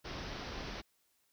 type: low-pass noise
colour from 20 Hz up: pink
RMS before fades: -43 dBFS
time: 0.04-0.82 s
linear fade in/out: 20 ms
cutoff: 5800 Hz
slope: 96 dB/octave
effects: white hiss -75 dBFS RMS until 1.32 s